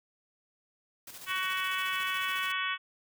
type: noise with tremolo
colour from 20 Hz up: white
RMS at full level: -45 dBFS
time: 1.07-2.52 s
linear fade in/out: 5 ms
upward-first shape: square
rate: 14 Hz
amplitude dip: 45%
type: harmonic tone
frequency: 374.1 Hz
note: F#4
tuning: 19 cents sharp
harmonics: 3 / 4 / 5 / 6 / 7 / 8 / 9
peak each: -35 / -36 / -37 / -38 / -38 / -39 / -40 dBFS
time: 1.26-2.78 s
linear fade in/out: 50 ms
effects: none